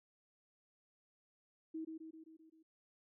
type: tone with echo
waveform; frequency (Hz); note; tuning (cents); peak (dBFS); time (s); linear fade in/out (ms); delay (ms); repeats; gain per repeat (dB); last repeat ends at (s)
sine; 320; D#4; +49; -40; 1.74-1.85; 10; 130; 6; -4; 2.63
effects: none